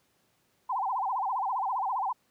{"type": "tone with vibrato", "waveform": "sine", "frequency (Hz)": 886, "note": "A5", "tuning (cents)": 12, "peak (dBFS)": -27, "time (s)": [0.69, 2.13], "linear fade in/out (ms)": 10, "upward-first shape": "sine", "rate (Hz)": 15, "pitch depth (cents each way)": 280, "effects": ["pink hiss -70 dBFS RMS until 2.3 s", "high-pass 100 Hz 12 dB/octave"]}